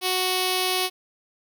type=tone with notch filter; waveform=5% pulse; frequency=370 Hz; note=F#4; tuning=in tune; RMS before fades=-24 dBFS; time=0.01-0.9 s; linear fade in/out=50 ms; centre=1600 Hz; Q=1.2; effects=none